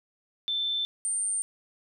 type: tone pair in turn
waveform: sine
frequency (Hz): 3541 / 8898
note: A7 / C#9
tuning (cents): +10 / +5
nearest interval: octave + major third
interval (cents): 1595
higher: second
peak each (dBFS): -26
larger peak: neither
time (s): 0.48-0.85 / 1.05-1.42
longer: neither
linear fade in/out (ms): 0
effects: none